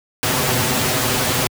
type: noise with comb filter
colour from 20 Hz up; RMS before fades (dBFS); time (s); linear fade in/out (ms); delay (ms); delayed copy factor
pink; -18; 0.23-1.47; 0; 7.9; +1
effects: high-pass 80 Hz 12 dB/octave